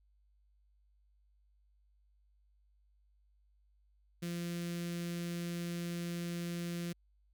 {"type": "tone with notch filter", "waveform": "sawtooth", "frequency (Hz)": 172.2, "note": "F3", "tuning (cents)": -24, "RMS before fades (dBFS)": -39, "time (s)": [4.22, 6.93], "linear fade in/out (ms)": 10, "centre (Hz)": 870, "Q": 0.53, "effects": ["added 50 Hz sine -67 dBFS peak until 7.33 s"]}